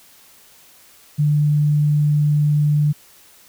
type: tone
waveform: sine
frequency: 148.4 Hz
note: D3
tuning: 18 cents sharp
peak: -13 dBFS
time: 1.18-2.93 s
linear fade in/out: 20 ms
effects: white hiss -49 dBFS RMS until 3.48 s